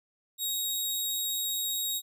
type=tone; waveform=15% pulse; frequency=3779 Hz; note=A#7; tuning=23 cents sharp; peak=-22 dBFS; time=0.38-2.02 s; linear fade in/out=50 ms; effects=none